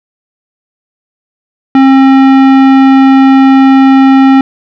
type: tone with tanh clipping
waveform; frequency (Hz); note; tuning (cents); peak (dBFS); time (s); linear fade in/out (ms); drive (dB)
sine; 268.1; C4; +42; -3; 1.75-4.41; 2; 17
effects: none